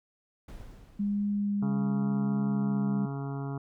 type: noise with exponential decay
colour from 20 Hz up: brown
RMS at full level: -41 dBFS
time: 0.48-2.09 s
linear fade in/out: 5 ms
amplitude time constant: 350 ms
type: tone with vibrato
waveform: sine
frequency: 202.9 Hz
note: G#3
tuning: 40 cents flat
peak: -26 dBFS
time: 0.99-3.06 s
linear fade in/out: 10 ms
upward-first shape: triangle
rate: 0.89 Hz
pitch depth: 14 cents each way
type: harmonic tone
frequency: 138.59 Hz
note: C#3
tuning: in tune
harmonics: 1 / 2 / 3 / 5 / 6 / 7 / 8 / 9 / 10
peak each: -33 / -39 / -43 / -47 / -49 / -50 / -51 / -52 / -53 dBFS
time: 1.62-3.58 s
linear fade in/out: 5 ms
effects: none